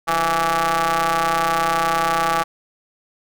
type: ring-modulated tone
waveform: sawtooth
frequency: 162.7 Hz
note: E3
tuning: 22 cents flat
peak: -10 dBFS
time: 0.07-2.44 s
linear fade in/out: 20 ms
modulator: 992 Hz
effects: none